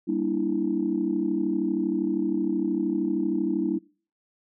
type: chord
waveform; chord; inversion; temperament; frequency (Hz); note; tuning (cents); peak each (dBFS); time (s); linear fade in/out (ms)
sine; E half-diminished seventh; first; just; 197.78 / 237.3 / 296.7 / 329.6; G3 / Bb3 / D4 / E4; +16 / +31 / +18 / 0; -30 / -31 / -27 / -26; 0.07-3.79; 20
effects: noise-tail reverb RT60 0.4 s tail -24 dB re dry + tanh soft clip ceiling -13 dBFS